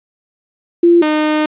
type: tone pair in turn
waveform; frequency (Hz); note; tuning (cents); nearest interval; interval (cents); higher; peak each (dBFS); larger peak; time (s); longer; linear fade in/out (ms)
sine / sawtooth; 343.4 / 305.9; F4 / D#4; -29 / -29; major second; 200; first; -5 / -8; first; 0.83-1.02 / 1.02-1.46; second; 5
effects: resampled to 8000 Hz + 7-bit